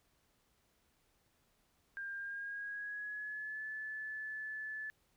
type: tone with pitch glide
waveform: sine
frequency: 1600 to 1734.8 Hz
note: G6 to A6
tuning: +35 to -25 cents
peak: -40 dBFS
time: 1.97-4.9 s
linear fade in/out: 0 ms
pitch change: +140 cents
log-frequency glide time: 2.17-3.63 s
effects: pink hiss -75 dBFS RMS until 5.16 s